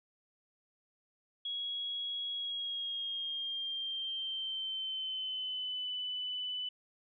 sine tone with pitch glide, 3322 to 2994 Hz, G#7 to F#7, 0 to +20 cents, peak -35 dBFS, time 1.45-6.69 s, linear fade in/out 5 ms, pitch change -180 cents, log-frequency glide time 2.32-5.87 s, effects none

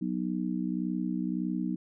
harmonic tone, 61.74 Hz, B1, in tune, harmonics 3 / 4 / 5, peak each -32 / -33 / -34 dBFS, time 0.01-1.76 s, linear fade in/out 10 ms, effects none

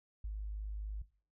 sine tone, 51.91 Hz, G#1, in tune, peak -37 dBFS, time 0.24-1.02 s, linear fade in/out 5 ms, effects noise-tail reverb RT60 0.4 s tail -18 dB re dry

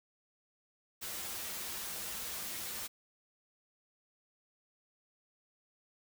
white noise with comb filter, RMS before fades -41 dBFS, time 1.01-2.88 s, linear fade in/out 20 ms, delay 7.1 ms, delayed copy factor -0.55, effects none

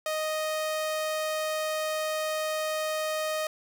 sawtooth tone, 622.3 Hz, D#5, in tune, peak -24 dBFS, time 0.06-3.47 s, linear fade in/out 2 ms, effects none

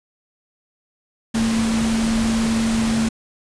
sine tone in noise, 225.1 Hz, A3, 40 cents sharp, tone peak -17 dBFS, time 1.34-3.09 s, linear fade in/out 10 ms, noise pink, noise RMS -26 dBFS, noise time 1.34-3.09 s, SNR +6 dB, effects resampled to 22050 Hz

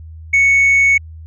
sine tone, 2217 Hz, C#7, in tune, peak -6 dBFS, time 0.33-0.98 s, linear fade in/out 10 ms, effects tanh soft clip ceiling -7 dBFS + added 80 Hz sine -31 dBFS peak until 1.26 s

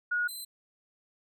sine / 15% pulse tone pair in turn, 1448 / 4061 Hz, F#6 / B7, -38 / +48 cents, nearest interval octave + tritone, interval 1786 cents, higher second, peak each -26 / -32 dBFS, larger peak first, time 0.11-0.28 / 0.28-0.45 s, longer neither, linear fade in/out 10 ms, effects none

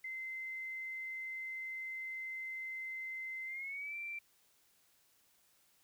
sine tone with pitch glide, 2069 to 2349 Hz, C7 to D7, -20 to 0 cents, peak -40 dBFS, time 0.04-4.19 s, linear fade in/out 5 ms, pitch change +220 cents, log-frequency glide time 3.46-3.96 s, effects white hiss -71 dBFS RMS until 5.83 s

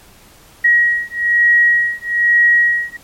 sine beating tone pair, 1900 / 1901.1 Hz, A#6 / A#6, +33 / +34 cents, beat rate 1.1 Hz, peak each -13 dBFS, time 0.64-2.97 s, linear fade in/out 10 ms, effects pink hiss -45 dBFS RMS until 3.03 s + MP3 64 kbps

